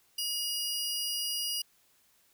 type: tone pair together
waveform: sawtooth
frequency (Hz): 2873 / 4872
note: F7 / D#8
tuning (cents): +48 / -37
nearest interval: major sixth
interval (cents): 915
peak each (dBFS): -31 / -31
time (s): 0.18-1.62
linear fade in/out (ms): 5
effects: white hiss -67 dBFS RMS until 2.33 s